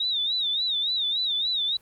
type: tone with vibrato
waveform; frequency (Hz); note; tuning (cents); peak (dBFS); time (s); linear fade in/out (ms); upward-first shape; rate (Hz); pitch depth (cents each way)
sine; 3729; A#7; 0; -23; 0-1.77; 5; sine; 3.5; 120
effects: pink hiss -59 dBFS RMS until 1.81 s + Opus 32 kbps